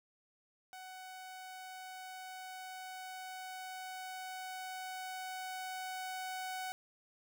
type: tone with level ramp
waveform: sawtooth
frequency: 747 Hz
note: F#5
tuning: 16 cents sharp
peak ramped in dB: -44 to -35 dBFS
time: 0.73-6.72 s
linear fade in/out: 0 ms
effects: none